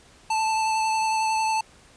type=tone with vibrato; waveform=square; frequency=880 Hz; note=A5; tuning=in tune; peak=-22 dBFS; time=0.3-1.61 s; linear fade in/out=5 ms; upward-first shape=triangle; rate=11 Hz; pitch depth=16 cents each way; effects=pink hiss -53 dBFS RMS until 1.96 s + resampled to 22050 Hz